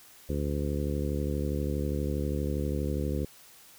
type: harmonic tone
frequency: 72.4 Hz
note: D2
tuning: 24 cents flat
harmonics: 1 / 2 / 3 / 4 / 5 / 6 / 7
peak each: -31 / -34 / -36 / -37 / -38 / -39 / -39 dBFS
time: 0.29-3.25 s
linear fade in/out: 5 ms
effects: white hiss -54 dBFS RMS until 3.78 s